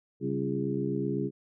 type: harmonic tone with a mistuned harmonic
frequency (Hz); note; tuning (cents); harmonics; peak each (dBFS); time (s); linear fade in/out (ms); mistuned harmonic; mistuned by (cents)
68.1; C#2; -30; 2 / 3 / 4 / 5 / 6; -34 / -34 / -34 / -34 / -34; 0.2-1.31; 50; 3; -79
effects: none